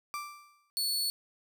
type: tone with exponential decay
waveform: 35% pulse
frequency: 1174.7 Hz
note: D6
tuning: in tune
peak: -31 dBFS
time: 0.14-0.7 s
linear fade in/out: 0 ms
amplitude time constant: 120 ms
type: tone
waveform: sawtooth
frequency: 4419 Hz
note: C#8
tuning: 6 cents flat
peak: -26 dBFS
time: 0.77-1.1 s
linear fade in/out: 0 ms
effects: none

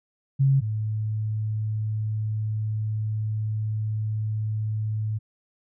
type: tone pair in turn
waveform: sine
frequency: 136.1 / 108.02 Hz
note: C#3 / A2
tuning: -31 / -31 cents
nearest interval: major third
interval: 400 cents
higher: first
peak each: -16 / -24 dBFS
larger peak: first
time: 0.39-0.61 / 0.61-5.19 s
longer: second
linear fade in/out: 20 ms
effects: none

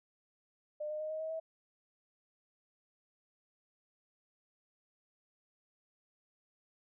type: tone with pitch steps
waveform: sine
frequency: 602 / 610.4 / 618.9 / 627.6 / 636.3 / 645.2 Hz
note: D5 / D#5 / D#5 / D#5 / D#5 / E5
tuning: +43 / -33 / -9 / +15 / +39 / -37 cents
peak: -36 dBFS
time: 0.8-1.4 s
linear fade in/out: 10 ms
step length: 100 ms
effects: none

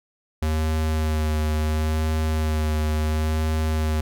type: tone with vibrato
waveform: square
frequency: 77.78 Hz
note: D#2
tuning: in tune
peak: -21 dBFS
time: 0.42-4.01 s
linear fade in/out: 5 ms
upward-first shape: sine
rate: 0.72 Hz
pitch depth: 19 cents each way
effects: none

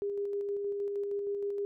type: tone with tremolo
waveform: sine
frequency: 404 Hz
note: G#4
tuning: 48 cents flat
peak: -30 dBFS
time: 0.02-1.65 s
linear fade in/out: 0 ms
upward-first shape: square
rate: 6.4 Hz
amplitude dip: 25%
effects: none

